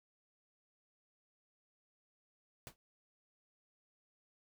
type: noise with exponential decay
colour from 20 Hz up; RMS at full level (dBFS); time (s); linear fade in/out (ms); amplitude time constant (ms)
pink; -45; 2.67-2.76; 0; 19
effects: none